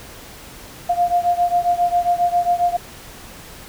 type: beating tone pair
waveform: sine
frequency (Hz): 700 / 707.4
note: F5 / F5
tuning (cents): +4 / +22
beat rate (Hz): 7.4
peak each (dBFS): -17 / -19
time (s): 0.89-2.77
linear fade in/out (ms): 10
effects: pink hiss -39 dBFS RMS until 3.68 s